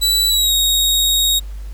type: tone with pitch glide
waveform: sawtooth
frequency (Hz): 3951 to 3764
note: B7 to A#7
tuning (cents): 0 to +16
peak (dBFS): -10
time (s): 0.01-1.4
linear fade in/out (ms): 20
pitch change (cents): -84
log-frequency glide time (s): 0.29-0.53
effects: added 50 Hz sine -26 dBFS peak until 1.73 s + pink hiss -48 dBFS RMS until 1.73 s